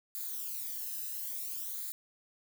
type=noise with flanger; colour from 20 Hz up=violet; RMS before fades=-39 dBFS; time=0.15-1.92 s; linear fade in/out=0 ms; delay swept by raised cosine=0.35 to 0.9 ms; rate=0.58 Hz; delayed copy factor=-0.8; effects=none